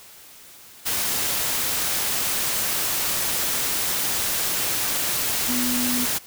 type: tone in noise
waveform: sine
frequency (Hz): 246.9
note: B3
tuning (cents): 0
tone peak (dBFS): -24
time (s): 5.48-6.06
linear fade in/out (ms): 20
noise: white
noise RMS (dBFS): -24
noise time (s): 0.85-6.19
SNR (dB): -3
effects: white hiss -46 dBFS RMS until 6.26 s